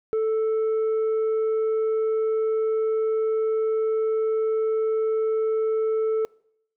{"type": "tone with tanh clipping", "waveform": "sine", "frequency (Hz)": 440, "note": "A4", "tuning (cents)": 0, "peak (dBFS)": -21, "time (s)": [0.13, 6.25], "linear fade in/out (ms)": 0, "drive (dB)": 3, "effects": ["noise-tail reverb RT60 0.7 s tail -25 dB re dry"]}